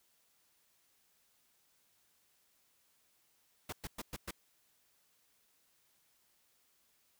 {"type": "noise bursts", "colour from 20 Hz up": "pink", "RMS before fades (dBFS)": -42, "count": 5, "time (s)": [3.69, 4.31], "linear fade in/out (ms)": 5, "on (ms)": 36, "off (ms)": 110, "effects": ["white hiss -73 dBFS RMS until 7.19 s"]}